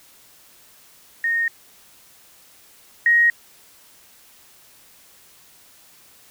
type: tone pair in turn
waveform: sine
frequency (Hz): 1850 / 1880.2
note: A#6 / A#6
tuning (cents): -14 / +14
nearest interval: unison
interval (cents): 28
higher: second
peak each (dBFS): -18 / -12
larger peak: second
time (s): 1.24-1.48 / 3.06-3.3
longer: neither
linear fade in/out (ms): 2
effects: white hiss -51 dBFS RMS until 6.3 s